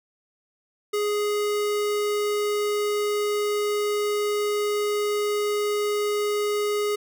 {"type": "tone", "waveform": "square", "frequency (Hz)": 415.6, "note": "G#4", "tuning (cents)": 1, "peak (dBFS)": -23, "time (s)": [0.93, 6.96], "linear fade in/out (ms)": 10, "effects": []}